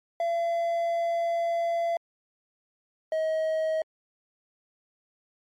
triangle tone pair in turn, 678 / 634.5 Hz, E5 / D#5, +49 / +34 cents, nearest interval minor second, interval 115 cents, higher first, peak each -22 / -22 dBFS, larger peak neither, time 0.2-1.97 / 3.12-3.82 s, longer first, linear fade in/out 2 ms, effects MP3 64 kbps

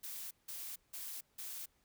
blue noise bursts, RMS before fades -45 dBFS, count 4, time 0.03-1.66 s, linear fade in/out 10 ms, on 280 ms, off 170 ms, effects pink hiss -75 dBFS RMS until 1.84 s

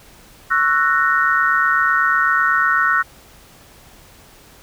sine chord, F# dominant seventh, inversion second, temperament just, 1110 / 1332 / 1480 / 1850 Hz, C#6 / E6 / F#6 / A#6, +2 / +18 / 0 / -14 cents, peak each -22 / -18 / -17 / -20 dBFS, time 0.5-3.03 s, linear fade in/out 20 ms, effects pink hiss -46 dBFS RMS until 4.62 s

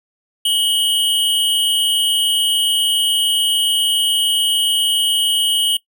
square tone pair together, 2938 / 3165 Hz, F#7 / G7, -13 / +16 cents, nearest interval minor second, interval 129 cents, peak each -17 dBFS, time 0.45-5.77 s, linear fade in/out 5 ms, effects noise-tail reverb RT60 0.1 s tail -20 dB re dry

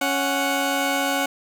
15% pulse tone pair together, 277.2 / 740 Hz, C#4 / F#5, 0 / 0 cents, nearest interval octave + perfect fourth, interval 1700 cents, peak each -17 dBFS, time 0.01-1.26 s, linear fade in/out 5 ms, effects none

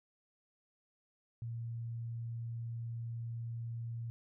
sine tone, 116.2 Hz, A#2, 5 cents flat, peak -38 dBFS, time 1.42-4.1 s, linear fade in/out 0 ms, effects none

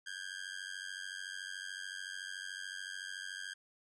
sawtooth tone with amplitude modulation, 1604 Hz, G6, 39 cents sharp, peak -34 dBFS, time 0.06-3.54 s, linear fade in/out 10 ms, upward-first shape sine, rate 93.7 Hz, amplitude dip 100%, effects resampled to 22050 Hz

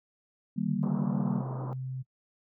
sine chord, Eb major, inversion none, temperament just, 155.56 / 194.45 / 233.3 Hz, Eb3 / G3 / Bb3, 0 / -14 / +2 cents, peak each -34 / -30 / -32 dBFS, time 0.56-1.42 s, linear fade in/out 20 ms
sine tone with pitch glide, 146.83 to 130.06 Hz, D3 to C3, 0 to -10 cents, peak -33 dBFS, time 0.66-2.03 s, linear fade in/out 20 ms, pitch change -210 cents, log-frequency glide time 0.86-1.52 s
pink band-pass noise, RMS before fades -41 dBFS, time 0.83-1.73 s, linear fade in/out 0 ms, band 170 to 1200 Hz, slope 48 dB/octave
effects noise-tail reverb RT60 0.1 s tail -21 dB re dry

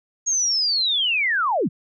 sine linear sweep, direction down, 6645 to 108.8 Hz, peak -18 dBFS, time 0.26-1.69 s, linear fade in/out 20 ms, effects none

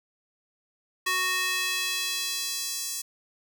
square tone with high-pass filter sweep, 370 Hz, F#4, in tune, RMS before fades -29 dBFS, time 1.06-3.02 s, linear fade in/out 10 ms, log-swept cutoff 1500 to 6600 Hz, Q 1.2, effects none

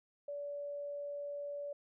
sine tone, 575 Hz, D5, 37 cents flat, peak -39 dBFS, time 0.28-1.73 s, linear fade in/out 5 ms, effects none

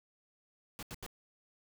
pink noise bursts, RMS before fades -44 dBFS, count 3, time 0.79-1.063 s, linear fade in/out 0 ms, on 37 ms, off 81 ms, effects none

